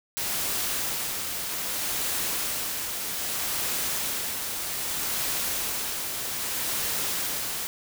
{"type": "noise with tremolo", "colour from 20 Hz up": "white", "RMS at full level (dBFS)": -28, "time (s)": [0.17, 7.67], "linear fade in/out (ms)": 0, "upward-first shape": "sine", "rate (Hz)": 0.63, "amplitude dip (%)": 35, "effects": []}